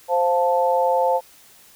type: chord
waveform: sine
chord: F major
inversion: second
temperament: equal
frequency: 523.3 / 698.5 / 880 Hz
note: C5 / F5 / A5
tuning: 0 / 0 / 0 cents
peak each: -19 / -23 / -20 dBFS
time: 0.08-1.21 s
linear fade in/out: 50 ms
effects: white hiss -50 dBFS RMS until 1.75 s